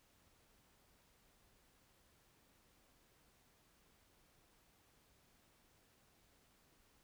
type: silence
effects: pink hiss -72 dBFS RMS until 7.03 s